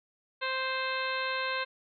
harmonic tone with a mistuned harmonic, 523.3 Hz, C5, in tune, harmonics 1 / 2 / 3 / 4 / 5 / 6 / 7 / 8, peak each -37 / -35 / -35 / -39 / -38 / -45 / -42 / -41 dBFS, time 0.41-1.65 s, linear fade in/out 20 ms, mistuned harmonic 8, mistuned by -21 cents, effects none

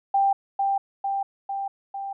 sine tone with echo, 789 Hz, G5, 11 cents sharp, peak -17 dBFS, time 0.14-0.33 s, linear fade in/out 5 ms, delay 450 ms, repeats 4, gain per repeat -3 dB, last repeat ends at 2.13 s, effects none

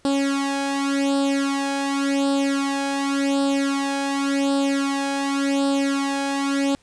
sawtooth tone with flanger, 277.1 Hz, C#4, 1 cent flat, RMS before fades -22 dBFS, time 0.05-6.75 s, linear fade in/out 0 ms, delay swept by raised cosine 0.23 to 1.23 ms, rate 0.89 Hz, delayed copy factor +0.85, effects pink hiss -58 dBFS RMS until 6.82 s + resampled to 22050 Hz

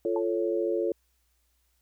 sine chord, F augmented, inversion none, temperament equal with one note detuned, 346.6 / 440 / 554.4 Hz, F4 / A4 / C#5, -13 / 0 / 0 cents, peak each -28 / -29 / -31 dBFS, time 0.05-0.92 s, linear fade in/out 2 ms
sine tone with exponential decay, 880 Hz, A5, in tune, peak -28 dBFS, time 0.16-0.25 s, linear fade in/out 2 ms, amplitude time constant 19 ms
effects added 60 Hz sine -70 dBFS peak until 1.81 s + white hiss -73 dBFS RMS until 1.81 s

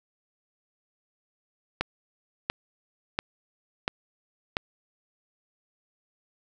click train, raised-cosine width 0.3 ms, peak -9 dBFS, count 5, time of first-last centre 1.81-4.569 s, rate 1.45 Hz, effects none

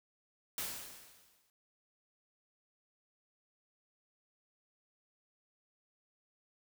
white noise with exponential decay, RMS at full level -37 dBFS, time 0.58-1.5 s, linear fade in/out 1 ms, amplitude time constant 200 ms, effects none

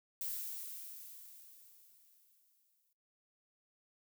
violet noise with exponential decay, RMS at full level -39 dBFS, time 0.21-2.93 s, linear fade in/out 1 ms, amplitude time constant 590 ms, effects noise-tail reverb RT60 0.3 s tail -21 dB re dry

